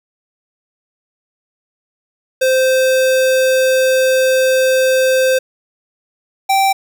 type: tone pair in turn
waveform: square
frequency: 520 / 779.1 Hz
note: C5 / G5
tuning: -11 / -11 cents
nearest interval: perfect fifth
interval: 700 cents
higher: second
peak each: -11 dBFS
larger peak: neither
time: 2.41-5.39 / 6.49-6.73 s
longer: first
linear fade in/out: 10 ms
effects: 8-bit